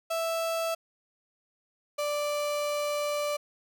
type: tone pair in turn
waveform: 35% pulse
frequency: 659.3 / 587.4 Hz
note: E5 / D5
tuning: 0 / 0 cents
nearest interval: major second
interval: 200 cents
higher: first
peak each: -26 dBFS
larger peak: neither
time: 0.1-0.75 / 1.98-3.37 s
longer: second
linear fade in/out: 10 ms
effects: none